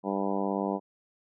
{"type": "harmonic tone", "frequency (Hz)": 98.4, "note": "G2", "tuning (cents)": 7, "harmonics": [2, 3, 4, 5, 6, 7, 8, 9, 10], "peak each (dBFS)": [-32, -34, -35, -36, -37, -37, -38, -39, -39], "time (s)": [0.03, 0.8], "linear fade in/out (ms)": 50, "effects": []}